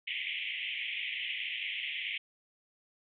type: band-pass noise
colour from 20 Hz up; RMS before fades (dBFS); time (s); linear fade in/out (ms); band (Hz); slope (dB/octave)
pink; -37; 0.07-2.18; 5; 2000 to 3300; 96
effects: none